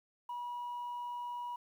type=tone; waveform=sine; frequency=968 Hz; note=B5; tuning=35 cents flat; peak=-36 dBFS; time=0.29-1.56 s; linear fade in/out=5 ms; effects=tanh soft clip ceiling -36 dBFS + 11-bit